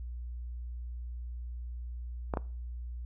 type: clicks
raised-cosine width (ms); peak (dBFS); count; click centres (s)
1; -17; 2; 2.338 / 2.372
effects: noise-tail reverb RT60 0.4 s tail -21 dB re dry + added 60 Hz sine -37 dBFS peak until 3.05 s